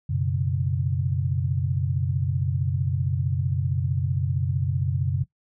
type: chord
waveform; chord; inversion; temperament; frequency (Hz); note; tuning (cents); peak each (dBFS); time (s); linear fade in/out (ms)
sine; F# suspended fourth; none; just; 92.5 / 123.33 / 138.75; F#2 / B2 / C#3; 0 / -2 / +2; -26 / -28 / -25; 0.09-5.24; 10
effects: noise-tail reverb RT60 0.1 s tail -17 dB re dry